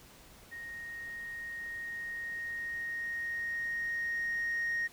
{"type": "tone with level ramp", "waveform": "sine", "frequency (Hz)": 1864.7, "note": "A#6", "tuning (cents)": 0, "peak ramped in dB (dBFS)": [-41, -28], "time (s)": [0.51, 4.88], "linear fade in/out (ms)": 20, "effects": ["tanh soft clip ceiling -28 dBFS", "pink hiss -56 dBFS RMS until 4.92 s"]}